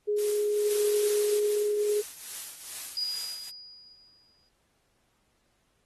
sine tone, 416.6 Hz, G#4, 5 cents sharp, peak -24 dBFS, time 0.07-2.02 s, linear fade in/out 20 ms
blue noise with tremolo, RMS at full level -35 dBFS, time 0.18-3.5 s, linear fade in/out 5 ms, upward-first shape triangle, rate 2.4 Hz, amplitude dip 70%
blue noise, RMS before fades -33 dBFS, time 0.7-1.4 s, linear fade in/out 10 ms
sine tone with exponential decay, 4900 Hz, D#8, 27 cents flat, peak -27 dBFS, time 2.97-4.49 s, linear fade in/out 1 ms, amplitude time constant 330 ms
effects pink hiss -72 dBFS RMS until 5.85 s + AAC 32 kbps

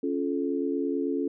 sine chord, Db augmented, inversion none, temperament just, 277.2 / 346.5 / 433.1 Hz, Db4 / F4 / A4, 0 / -14 / -27 cents, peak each -28 / -31 / -31 dBFS, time 0.03-1.28 s, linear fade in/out 5 ms, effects none

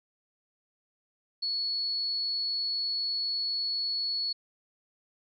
sine tone, 4392 Hz, C#8, 17 cents flat, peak -28 dBFS, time 1.42-4.33 s, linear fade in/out 10 ms, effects none

